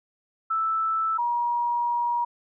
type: tone pair in turn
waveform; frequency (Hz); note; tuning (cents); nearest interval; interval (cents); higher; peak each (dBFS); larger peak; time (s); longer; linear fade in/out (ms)
sine; 1318.5 / 954.2; E6 / A#5; 0 / +40; tritone; 560; first; -22; neither; 0.5-1.18 / 1.18-2.25; second; 10
effects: none